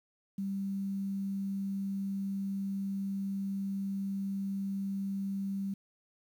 sine tone with quantisation, 196 Hz, G3, in tune, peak -32 dBFS, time 0.38-5.74 s, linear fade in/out 5 ms, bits 10, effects none

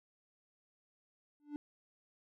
triangle tone with exponential growth, 293.7 Hz, D4, in tune, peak -33 dBFS, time 1.4-1.56 s, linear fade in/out 0 ms, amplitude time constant 34 ms, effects none

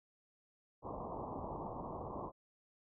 white low-pass noise, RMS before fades -44 dBFS, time 0.82-2.32 s, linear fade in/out 50 ms, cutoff 1100 Hz, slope 96 dB/octave, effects none

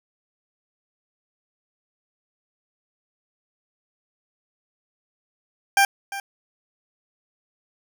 20% pulse tone with echo, 792 Hz, G5, 18 cents sharp, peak -9 dBFS, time 5.77-5.85 s, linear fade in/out 2 ms, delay 350 ms, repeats 1, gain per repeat -15 dB, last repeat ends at 6.2 s, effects none

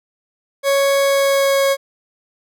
40% pulse tone with pitch glide, 554.4 to 549.3 Hz, C#5 to C#5, 0 to -16 cents, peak -12 dBFS, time 0.63-1.77 s, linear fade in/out 50 ms, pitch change -16 cents, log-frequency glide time 1-1.64 s, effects none

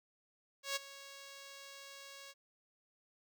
5% pulse tone with ADSR envelope, 553 Hz, C#5, 4 cents flat, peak -22 dBFS, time 0.63-2.34 s, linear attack 130 ms, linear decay 18 ms, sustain -17 dB, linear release 38 ms, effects none

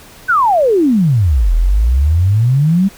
sine exponential two-way sweep, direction down then up, 1568 to 39.46 to 202.5 Hz, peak -8 dBFS, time 0.28-2.89 s, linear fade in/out 20 ms, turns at 1.54 s, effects pink hiss -39 dBFS RMS until 2.97 s

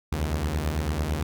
sawtooth beating tone pair, 69.3 / 78.3 Hz, C#2 / D#2, 0 / +11 cents, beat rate 9 Hz, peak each -25 / -23 dBFS, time 0.12-1.23 s, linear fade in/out 5 ms, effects none

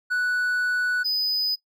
triangle tone pair in turn, 1480 / 4995 Hz, F#6 / D#8, 0 / +6 cents, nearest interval octave + major sixth, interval 2106 cents, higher second, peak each -19 / -20 dBFS, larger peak first, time 0.1-1.04 / 1.04-1.56 s, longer first, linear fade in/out 20 ms, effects noise-tail reverb RT60 0.1 s tail -20 dB re dry

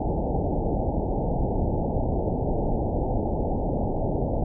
pink low-pass noise, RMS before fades -25 dBFS, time 0-4.44 s, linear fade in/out 5 ms, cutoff 860 Hz, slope 96 dB/octave, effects none

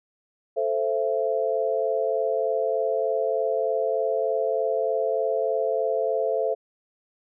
sine chord, A minor, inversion none, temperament equal with one note detuned, 440 / 523.3 / 670.8 Hz, A4 / C5 / E5, 0 / 0 / +30 cents, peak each -26 dBFS, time 0.56-6.55 s, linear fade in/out 20 ms, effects none

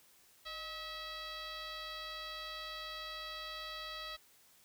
sine tone with frequency modulation, 2605 Hz, E7, 21 cents flat, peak -40 dBFS, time 0.45-4.17 s, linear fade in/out 20 ms, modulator 663 Hz, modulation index 2.9, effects tanh soft clip ceiling -39 dBFS + white hiss -65 dBFS RMS until 4.64 s

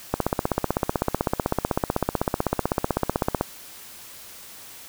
click train, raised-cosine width 1 ms, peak -6 dBFS, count 53, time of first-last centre 0.14-3.41 s, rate 15.9 Hz, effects white hiss -43 dBFS RMS until 4.88 s

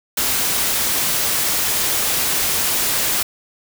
white noise, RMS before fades -19 dBFS, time 0.17-3.23 s, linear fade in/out 5 ms, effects none

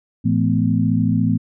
sine tone cluster, 110.9 / 168.4 / 218.6 / 252.4 Hz, A2 / E3 / A3 / B3, +14 / +37 / -11 / +38 cents, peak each -20 dBFS, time 0.24-1.38 s, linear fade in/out 20 ms, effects none

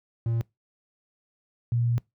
triangle / sine tone pair in turn, 115.5 / 118.68 Hz, A#2 / A#2, -16 / +31 cents, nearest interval unison, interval 47 cents, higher second, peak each -21 dBFS, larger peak neither, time 0.26-0.41 / 1.72-1.98 s, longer second, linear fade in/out 0 ms, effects noise-tail reverb RT60 0.2 s tail -24 dB re dry + high-pass 60 Hz 12 dB/octave

